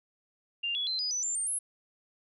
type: tone with pitch steps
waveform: sine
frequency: 2794 / 3381 / 4091 / 4950 / 5989 / 7247 / 8769 / 10610 Hz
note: F7 / G#7 / C8 / D#8 / F#8 / A#8 / C#9 / E9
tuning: 0 / +30 / -40 / -10 / +20 / -50 / -20 / +10 cents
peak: -29 dBFS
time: 0.63-1.59 s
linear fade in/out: 10 ms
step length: 120 ms
effects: none